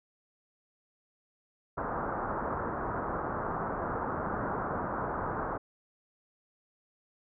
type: low-pass noise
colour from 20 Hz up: white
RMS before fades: -34 dBFS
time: 1.77-5.58 s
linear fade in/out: 10 ms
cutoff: 1400 Hz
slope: 48 dB/octave
effects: none